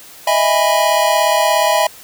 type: chord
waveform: square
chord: E major seventh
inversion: third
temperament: equal with one note detuned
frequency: 622.3 / 659.3 / 820.6 / 987.8 Hz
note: D#5 / E5 / G#5 / B5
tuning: 0 / 0 / -21 / 0 cents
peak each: -18 dBFS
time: 0.27-1.87 s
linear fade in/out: 5 ms
effects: white hiss -39 dBFS RMS until 2.03 s